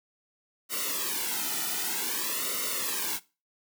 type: noise with flanger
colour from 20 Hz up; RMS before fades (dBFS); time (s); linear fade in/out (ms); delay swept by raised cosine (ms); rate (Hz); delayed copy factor
white; -31; 0.69-3.2; 50; 1.2 to 1.85; 0.53; -0.9
effects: noise-tail reverb RT60 0.3 s tail -20 dB re dry + high-pass 200 Hz 12 dB/octave